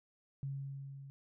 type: tone with level ramp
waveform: sine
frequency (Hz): 137.7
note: C#3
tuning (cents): -11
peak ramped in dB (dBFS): -36 to -48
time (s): 0.43-1.1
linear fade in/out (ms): 0
effects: none